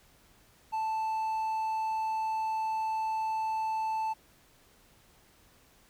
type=tone; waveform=triangle; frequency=880 Hz; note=A5; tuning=in tune; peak=-27 dBFS; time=0.72-4.14 s; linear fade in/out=20 ms; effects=pink hiss -62 dBFS RMS until 5.89 s